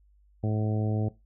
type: harmonic tone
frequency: 107.5 Hz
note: A2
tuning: 40 cents flat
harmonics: 1 / 2 / 3 / 4 / 5 / 6 / 7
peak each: -26 / -32 / -36 / -38 / -40 / -42 / -43 dBFS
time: 0.43-1.09 s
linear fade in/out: 10 ms
effects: noise-tail reverb RT60 0.2 s tail -17 dB re dry + added 50 Hz sine -58 dBFS peak until 1.25 s